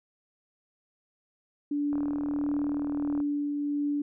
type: tone with tremolo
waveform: sine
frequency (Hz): 290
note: D4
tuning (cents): -22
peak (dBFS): -25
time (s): 1.71-4.02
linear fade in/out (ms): 5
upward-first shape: triangle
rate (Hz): 1.5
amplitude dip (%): 30
type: click train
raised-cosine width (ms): 1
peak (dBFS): -27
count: 51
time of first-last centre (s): 1.93-3.202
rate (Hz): 39.3
effects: none